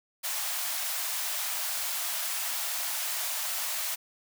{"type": "high-pass noise", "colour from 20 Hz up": "white", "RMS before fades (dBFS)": -32, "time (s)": [0.23, 3.96], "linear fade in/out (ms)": 20, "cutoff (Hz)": 590, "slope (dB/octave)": 96, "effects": []}